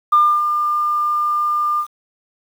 sine tone with ADSR envelope, 1201 Hz, D6, 38 cents sharp, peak -7 dBFS, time 0.12-1.87 s, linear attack 10 ms, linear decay 280 ms, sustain -8 dB, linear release 78 ms, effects tanh soft clip ceiling -4 dBFS + 7-bit

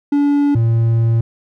triangle tone pair in turn, 286.9 / 114.75 Hz, D4 / A#2, -40 / -27 cents, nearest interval octave + major third, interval 1587 cents, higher first, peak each -9 dBFS, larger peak neither, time 0.12-0.55 / 0.55-1.21 s, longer second, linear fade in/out 5 ms, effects none

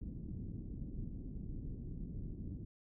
pink low-pass noise, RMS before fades -44 dBFS, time 0.01-2.65 s, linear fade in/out 10 ms, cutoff 280 Hz, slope 24 dB/octave, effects none

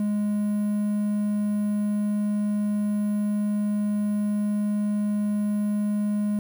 triangle tone with quantisation, 207.7 Hz, G#3, in tune, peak -20 dBFS, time 0-6.39 s, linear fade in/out 2 ms, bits 8, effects none

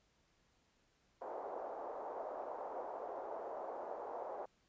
pink band-pass noise, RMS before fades -45 dBFS, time 1.21-4.46 s, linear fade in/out 10 ms, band 490 to 870 Hz, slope 24 dB/octave, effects pink hiss -75 dBFS RMS until 4.68 s + resampled to 16000 Hz

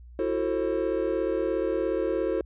triangle chord, F# half-diminished seventh, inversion third, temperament just, 333 / 370 / 444 / 532.8 Hz, E4 / F#4 / A4 / C5, +18 / 0 / +16 / +31 cents, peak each -28 dBFS, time 0.19-2.41 s, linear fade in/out 2 ms, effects added 60 Hz sine -44 dBFS peak until 2.45 s + resampled to 8000 Hz

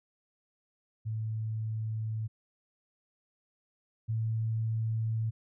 sine tone pair in turn, 110 / 111.73 Hz, A2 / A2, 0 / +27 cents, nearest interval unison, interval 27 cents, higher second, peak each -31 / -28 dBFS, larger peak second, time 1.05-2.28 / 4.08-5.31 s, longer neither, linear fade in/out 20 ms, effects none

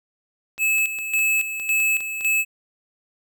click train, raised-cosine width 0.2 ms, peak -22 dBFS, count 9, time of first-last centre 0.58-2.209 s, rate 4.91 Hz
square tone with tremolo, 2600 Hz, E7, 24 cents flat, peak -18 dBFS, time 0.58-2.45 s, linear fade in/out 50 ms, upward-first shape square, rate 1.8 Hz, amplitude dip 65%
effects none

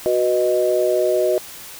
sine chord, B major, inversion second, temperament equal with one note detuned, 370 / 493.9 / 619 Hz, F#4 / B4 / D#5, 0 / 0 / -9 cents, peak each -19 / -22 / -18 dBFS, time 0.06-1.38 s, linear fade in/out 0 ms, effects white hiss -37 dBFS RMS until 1.79 s

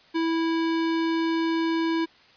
square tone, 328.2 Hz, E4, 8 cents flat, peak -23 dBFS, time 0.14-2.06 s, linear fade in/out 20 ms, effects white hiss -55 dBFS RMS until 2.36 s + resampled to 11025 Hz

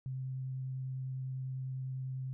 sine tone with vibrato, 130.81 Hz, C3, in tune, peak -36 dBFS, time 0.06-2.33 s, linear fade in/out 0 ms, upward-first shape sine, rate 10 Hz, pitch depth 8 cents each way, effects none

